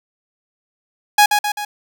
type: tone with echo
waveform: sawtooth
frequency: 830.6 Hz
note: G#5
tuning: in tune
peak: -4 dBFS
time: 1.18-1.26 s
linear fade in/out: 5 ms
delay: 130 ms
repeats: 3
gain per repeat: -5 dB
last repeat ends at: 1.65 s
effects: none